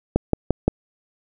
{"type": "click train", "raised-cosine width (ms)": 2, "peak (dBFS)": -3, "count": 4, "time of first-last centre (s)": [0.16, 0.68], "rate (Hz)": 5.77, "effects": []}